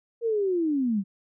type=linear sweep; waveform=sine; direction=down; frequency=474.3 to 184.4 Hz; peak=-22 dBFS; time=0.21-1.04 s; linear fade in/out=50 ms; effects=none